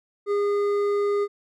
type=tone with hard clipping; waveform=triangle; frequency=407.8 Hz; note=G#4; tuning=32 cents flat; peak=-22 dBFS; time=0.26-1.28 s; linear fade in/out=50 ms; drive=11 dB; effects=none

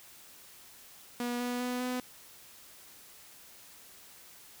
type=tone with pitch steps; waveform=sawtooth; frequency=242.2 / 245 / 247.9 / 250.7 Hz; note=B3 / B3 / B3 / B3; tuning=-34 / -14 / +7 / +26 cents; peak=-28 dBFS; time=1.2-2 s; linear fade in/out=2 ms; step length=200 ms; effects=white hiss -54 dBFS RMS until 4.6 s

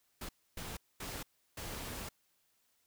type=noise bursts at uneven times; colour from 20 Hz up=pink; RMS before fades=-43 dBFS; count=4; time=0.21-0.29 / 0.57-0.77 / 1-1.23 / 1.57-2.09 s; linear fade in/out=5 ms; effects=white hiss -75 dBFS RMS until 2.86 s

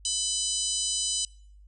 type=harmonic tone; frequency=1000 Hz; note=B5; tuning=21 cents sharp; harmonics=3 / 4 / 5 / 6 / 7 / 8 / 9; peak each=-34 / -34 / -34 / -34 / -34 / -34 / -34 dBFS; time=0.05-1.25 s; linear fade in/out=2 ms; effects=noise-tail reverb RT60 0.6 s tail -25 dB re dry + added 50 Hz sine -49 dBFS peak until 1.67 s

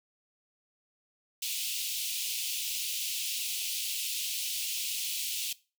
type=high-pass noise; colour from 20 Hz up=pink; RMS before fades=-34 dBFS; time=1.42-5.53 s; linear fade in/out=5 ms; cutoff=2600 Hz; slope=48 dB/octave; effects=noise-tail reverb RT60 0.3 s tail -19 dB re dry

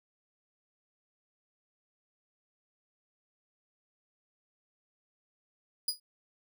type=tone with exponential decay; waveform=sawtooth; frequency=4913 Hz; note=D#8; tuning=23 cents flat; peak=-22 dBFS; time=5.88-6 s; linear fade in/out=5 ms; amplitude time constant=24 ms; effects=none

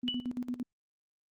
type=tone with tremolo; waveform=sine; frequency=246.9 Hz; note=B3; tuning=in tune; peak=-31 dBFS; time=0.03-0.63 s; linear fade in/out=5 ms; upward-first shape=square; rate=8.8 Hz; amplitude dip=80%
type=tone with exponential decay; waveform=sine; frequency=2960 Hz; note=F#7; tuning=in tune; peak=-27 dBFS; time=0.08-0.3 s; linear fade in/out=0 ms; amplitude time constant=46 ms
effects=Opus 24 kbps

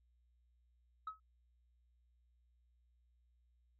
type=tone with exponential decay; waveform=sine; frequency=1282 Hz; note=E6; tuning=49 cents flat; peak=-36 dBFS; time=1.07-1.2 s; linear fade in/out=5 ms; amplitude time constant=27 ms; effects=tanh soft clip ceiling -37 dBFS + added 60 Hz sine -70 dBFS peak until 3.79 s

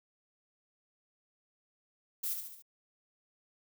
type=noise with echo; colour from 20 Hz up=violet; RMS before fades=-35 dBFS; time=2.23-2.34 s; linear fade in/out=10 ms; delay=71 ms; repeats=4; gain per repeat=-5 dB; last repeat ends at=2.624 s; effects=none

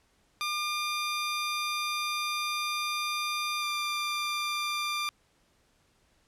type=tone pair in turn; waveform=15% pulse; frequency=1200 / 1191 Hz; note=D6 / D6; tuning=+37 / +24 cents; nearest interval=unison; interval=13 cents; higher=first; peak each=-23 dBFS; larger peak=neither; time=0.41-3.62 / 3.62-5.09 s; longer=first; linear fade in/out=0 ms; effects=pink hiss -68 dBFS RMS until 6.27 s + low-pass 10000 Hz 12 dB/octave

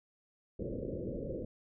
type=low-pass noise; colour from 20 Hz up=white; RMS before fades=-39 dBFS; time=0.59-1.45 s; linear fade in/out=5 ms; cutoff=570 Hz; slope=96 dB/octave; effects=none

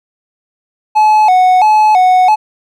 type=tone with vibrato; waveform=triangle; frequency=795 Hz; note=G5; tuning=24 cents sharp; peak=-3 dBFS; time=0.95-2.36 s; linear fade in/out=20 ms; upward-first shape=square; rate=1.5 Hz; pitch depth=130 cents each way; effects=none

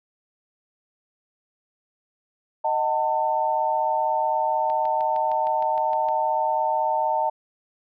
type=chord; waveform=sine; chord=D# diminished; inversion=none; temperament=just; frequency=622.3 / 746.7 / 896 Hz; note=D#5 / F#5 / A5; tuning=0 / +16 / +31 cents; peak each=-26 / -27 / -22 dBFS; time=2.64-7.3 s; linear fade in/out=10 ms
type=click train; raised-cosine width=0.3 ms; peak=-26 dBFS; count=10; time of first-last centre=4.7-6.087 s; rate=6.49 Hz
effects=none

